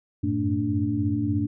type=tone cluster; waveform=sine; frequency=94.6 / 98.2 / 111.3 / 222.1 / 291.5 Hz; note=F#2 / G2 / A2 / A3 / D4; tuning=+39 / +4 / +20 / +16 / -13 cents; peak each=-30 / -34 / -28 / -30 / -25 dBFS; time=0.23-1.47 s; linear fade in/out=10 ms; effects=none